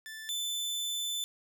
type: tone pair in turn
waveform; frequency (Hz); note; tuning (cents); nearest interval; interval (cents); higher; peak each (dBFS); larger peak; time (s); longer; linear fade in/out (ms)
sawtooth; 1760 / 3520; A6 / A7; 0 / 0; octave; 1200; second; -38 / -29; second; 0.06-0.29 / 0.29-1.24; second; 0
effects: none